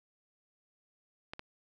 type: clicks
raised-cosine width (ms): 0.3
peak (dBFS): -24 / -26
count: 2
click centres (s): 1.335 / 1.394
effects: none